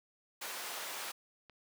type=high-pass noise; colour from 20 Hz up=pink; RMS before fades=-42 dBFS; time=0.41-1.12 s; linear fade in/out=10 ms; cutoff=690 Hz; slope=12 dB/octave
type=click; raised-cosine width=0.3 ms; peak=-39 dBFS; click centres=1.497 s
effects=none